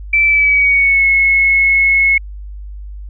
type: tone with pitch glide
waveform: sine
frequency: 2327 to 2184 Hz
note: D7 to C#7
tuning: -17 to -26 cents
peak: -8 dBFS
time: 0.13-2.18 s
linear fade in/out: 5 ms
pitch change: -109 cents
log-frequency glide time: 0.25-1.06 s
effects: added 50 Hz sine -26 dBFS peak until 3.09 s